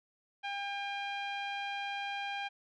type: tone with low-pass filter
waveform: sawtooth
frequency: 802 Hz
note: G5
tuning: 39 cents sharp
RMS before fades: -38 dBFS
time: 0.43-2.49 s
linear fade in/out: 20 ms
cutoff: 2900 Hz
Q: 2.5
effects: none